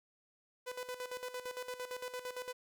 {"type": "tone with tremolo", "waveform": "sawtooth", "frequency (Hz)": 499.7, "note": "B4", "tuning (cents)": 20, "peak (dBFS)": -35, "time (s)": [0.66, 2.53], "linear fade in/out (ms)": 20, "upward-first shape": "square", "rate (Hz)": 8.8, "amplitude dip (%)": 70, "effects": []}